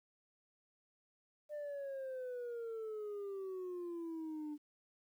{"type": "exponential sweep", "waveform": "sine", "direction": "down", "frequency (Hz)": [602, 294.5], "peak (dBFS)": -38, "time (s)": [1.49, 4.58], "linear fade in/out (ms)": 50, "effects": ["tanh soft clip ceiling -40 dBFS", "12-bit"]}